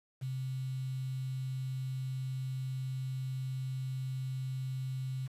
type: tone with quantisation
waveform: sine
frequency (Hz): 130.81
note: C3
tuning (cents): 0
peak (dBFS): -34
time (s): 0.21-5.28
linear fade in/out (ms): 20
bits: 9
effects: resampled to 32000 Hz